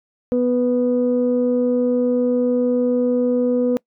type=tone pair together; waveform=sine; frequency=246.9 / 493.8 Hz; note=B3 / B4; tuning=0 / 0 cents; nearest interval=octave; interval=1200 cents; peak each=-17 dBFS; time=0.32-3.77 s; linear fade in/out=0 ms; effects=noise-tail reverb RT60 0.1 s tail -25 dB re dry + tanh soft clip ceiling -9 dBFS